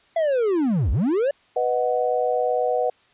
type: linear two-way sweep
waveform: triangle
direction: down then up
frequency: 680 to 51.6 to 589 Hz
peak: -16 dBFS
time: 0.16-1.31 s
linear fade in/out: 5 ms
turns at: 0.91 s
type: chord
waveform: sine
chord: B major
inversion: none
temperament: equal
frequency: 493.9 / 622.3 / 740 Hz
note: B4 / D#5 / F#5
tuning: 0 / 0 / 0 cents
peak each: -22 / -25 / -24 dBFS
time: 1.56-2.9 s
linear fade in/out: 5 ms
effects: white hiss -58 dBFS RMS until 3.13 s + resampled to 8000 Hz